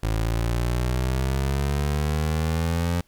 25% pulse exponential sweep, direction up, 53.9 to 87.3 Hz, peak -18 dBFS, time 0.03-3.01 s, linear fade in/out 5 ms, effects pink hiss -62 dBFS RMS until 3.07 s

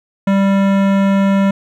sine tone with hard clipping, 196.2 Hz, G3, 2 cents sharp, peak -12 dBFS, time 0.27-1.51 s, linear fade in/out 5 ms, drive 18 dB, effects none

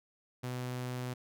sawtooth tone, 125.3 Hz, B2, 25 cents sharp, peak -32 dBFS, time 0.43-1.14 s, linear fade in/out 10 ms, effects none

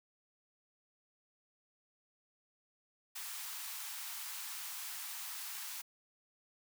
white high-pass noise, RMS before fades -44 dBFS, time 3.15-5.82 s, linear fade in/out 10 ms, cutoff 800 Hz, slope 48 dB/octave, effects none

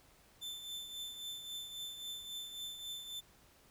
40% pulse tone with tremolo, 3536 Hz, A7, 8 cents sharp, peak -39 dBFS, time 0.41-3.21 s, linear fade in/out 20 ms, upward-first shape triangle, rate 3.7 Hz, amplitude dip 60%, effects pink hiss -65 dBFS RMS until 3.7 s

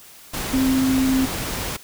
sine tone in noise, 262.9 Hz, C4, 8 cents sharp, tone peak -16 dBFS, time 0.53-1.26 s, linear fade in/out 10 ms, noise pink, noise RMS -27 dBFS, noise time 0.33-1.77 s, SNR +8 dB, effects white hiss -45 dBFS RMS until 1.83 s

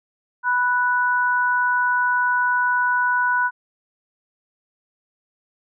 sine tone pair together, 987.8 / 1480 Hz, B5 / F#6, 0 / 0 cents, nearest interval perfect fifth, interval 700 cents, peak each -20 / -19 dBFS, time 0.43-3.51 s, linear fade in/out 50 ms, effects none

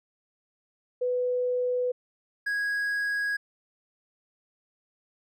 sine / triangle tone pair in turn, 496.9 / 1653.6 Hz, B4 / G#6, +11 / -8 cents, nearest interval octave + major sixth, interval 2081 cents, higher second, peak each -24 dBFS, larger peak neither, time 1.01-1.92 / 2.46-3.37 s, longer neither, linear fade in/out 10 ms, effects none

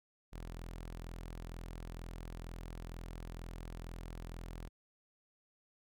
sawtooth tone, 42.14 Hz, E1, 39 cents sharp, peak -40 dBFS, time 0.32-4.69 s, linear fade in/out 20 ms, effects none

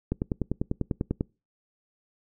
click train, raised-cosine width 3 ms, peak -13 dBFS, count 12, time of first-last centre 0.12-1.209 s, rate 10.1 Hz, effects noise-tail reverb RT60 0.3 s tail -26 dB re dry

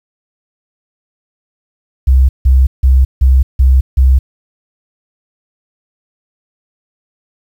sine tone bursts, 65.41 Hz, C2, in tune, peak -4 dBFS, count 6, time 2.07-4.19 s, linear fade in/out 10 ms, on 220 ms, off 160 ms, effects 7-bit

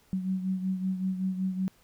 sine beating tone pair, 186.9 / 192.2 Hz, F#3 / G3, +18 / -34 cents, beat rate 5.3 Hz, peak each -28 / -35 dBFS, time 0.13-1.68 s, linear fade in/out 0 ms, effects pink hiss -63 dBFS RMS until 1.83 s

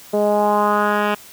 10% pulse tone with low-pass filter sweep, 207.7 Hz, G#3, in tune, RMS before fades -17 dBFS, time 0.13-1.15 s, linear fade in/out 10 ms, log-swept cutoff 530 to 2300 Hz, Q 2.7, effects white hiss -42 dBFS RMS until 1.32 s

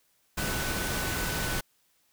sine tone in noise, 1500 Hz, F#6, 23 cents sharp, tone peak -37 dBFS, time 0.37-1.61 s, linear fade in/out 10 ms, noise pink, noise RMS -31 dBFS, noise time 0.37-1.61 s, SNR -9 dB, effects white hiss -69 dBFS RMS until 2.12 s

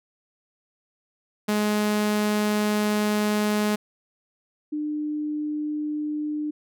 sawtooth / sine tone pair in turn, 210.1 / 300.6 Hz, G#3 / D4, +20 / +40 cents, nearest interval tritone, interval 620 cents, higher second, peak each -17 / -25 dBFS, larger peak first, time 1.48-3.76 / 4.72-6.51 s, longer first, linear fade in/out 10 ms, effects none

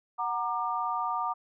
sine chord, Gb augmented, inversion none, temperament equal with one note detuned, 740 / 932.3 / 1195.2 Hz, Gb5 / Bb5 / D6, 0 / 0 / +30 cents, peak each -34 / -32 / -31 dBFS, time 0.18-1.34 s, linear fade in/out 20 ms, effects none

